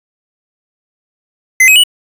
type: tone with pitch steps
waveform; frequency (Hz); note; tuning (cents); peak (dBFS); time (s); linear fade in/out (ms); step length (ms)
square; 2052 / 2540 / 2945; C7 / D#7 / F#7; -34 / +35 / -9; -4; 1.6-1.837; 5; 79
effects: resampled to 32000 Hz